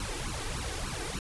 pink noise with flanger, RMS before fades -35 dBFS, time 0-1.19 s, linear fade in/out 2 ms, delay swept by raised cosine 0.71 to 2.61 ms, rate 3.4 Hz, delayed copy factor +0.95, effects resampled to 24000 Hz

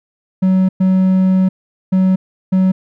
triangle tone bursts at uneven times, 187.5 Hz, F#3, 23 cents sharp, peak -7 dBFS, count 4, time 0.42-0.69 / 0.8-1.49 / 1.92-2.16 / 2.52-2.72 s, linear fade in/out 10 ms, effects none

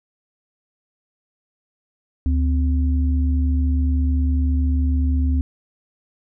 sine tone pair together, 73 / 259.1 Hz, D2 / C4, -10 / -17 cents, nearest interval octave + minor seventh, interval 2193 cents, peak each -16 / -25 dBFS, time 2.26-5.41 s, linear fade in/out 0 ms, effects none

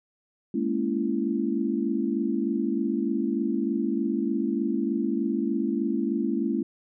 sine chord, A# half-diminished seventh, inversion third, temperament just, 209.8 / 233.1 / 279.7 / 335.6 Hz, G#3 / A#3 / C#4 / E4, +18 / 0 / +16 / +31 cents, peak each -29 dBFS, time 0.54-6.63 s, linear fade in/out 5 ms, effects none

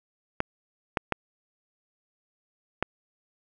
clicks, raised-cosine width 0.5 ms, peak -9 dBFS, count 4, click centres 0.404 / 0.972 / 1.123 / 2.826 s, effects none

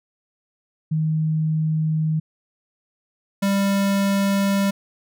sine / square tone pair in turn, 157 / 197.81 Hz, D#3 / G3, +16 / +16 cents, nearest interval major third, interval 400 cents, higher second, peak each -18 dBFS, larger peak neither, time 0.91-2.2 / 3.42-4.71 s, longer neither, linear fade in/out 10 ms, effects none

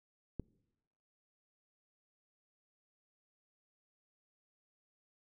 click, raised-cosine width 3 ms, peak -25 dBFS, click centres 0.397 s, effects noise-tail reverb RT60 1.0 s tail -25 dB re dry

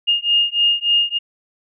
sine beating tone pair, 2835 / 2838.4 Hz, F7 / F7, +25 / +27 cents, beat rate 3.4 Hz, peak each -17 dBFS, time 0.07-1.19 s, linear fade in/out 20 ms, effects none

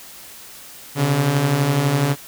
sawtooth beating tone pair, 130.81 / 142.81 Hz, C3 / D3, 0 / -48 cents, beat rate 12 Hz, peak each -19 / -13 dBFS, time 0.95-2.16 s, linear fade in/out 50 ms, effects white hiss -40 dBFS RMS until 2.27 s

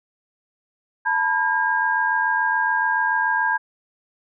sine tone cluster, 886 / 973 / 1617 Hz, A5 / B5 / G#6, +12 / -26 / -47 cents, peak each -24 / -24 / -20 dBFS, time 1.05-3.58 s, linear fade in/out 20 ms, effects none

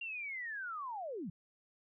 sine linear sweep, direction down, 2794 to 144.3 Hz, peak -39 dBFS, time 0.01-1.3 s, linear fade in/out 5 ms, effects none

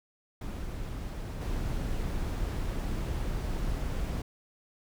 brown noise with level steps, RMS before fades -36 / -32 dBFS, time 0.41-4.22 s, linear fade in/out 5 ms, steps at 1.41 s, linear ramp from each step 2 ms, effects none

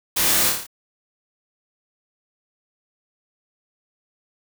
white noise with echo, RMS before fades -21 dBFS, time 0.16-0.5 s, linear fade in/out 10 ms, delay 28 ms, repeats 6, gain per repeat -3 dB, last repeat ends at 0.668 s, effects none

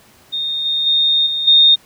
sine tone with level steps, 3675 Hz, A#7, 25 cents flat, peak -18 / -15 / -11 / -17 / -6 dBFS, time 0.32-1.76 s, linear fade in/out 20 ms, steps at 0.65 / 0.86 / 1.26 / 1.47 s, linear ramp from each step 10 ms, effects pink hiss -48 dBFS RMS until 1.85 s + high-pass 80 Hz 12 dB/octave

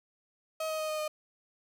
35% pulse tone with pitch steps, 634 / 628.5 / 623.1 / 617.7 / 612.4 Hz, D#5 / D#5 / D#5 / D#5 / D#5, +32 / +17 / +2 / -13 / -28 cents, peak -30 dBFS, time 0.6-1.08 s, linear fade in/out 5 ms, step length 96 ms, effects none

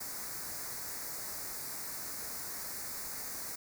white band-stop noise, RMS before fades -41 dBFS, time 0-3.56 s, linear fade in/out 10 ms, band 2200 to 4300 Hz, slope 48 dB/octave, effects none

